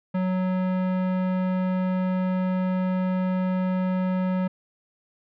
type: tone with tanh clipping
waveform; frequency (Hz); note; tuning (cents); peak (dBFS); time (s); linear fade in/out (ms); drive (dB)
sine; 185; F#3; 0; -24; 0.14-4.48; 10; 18
effects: none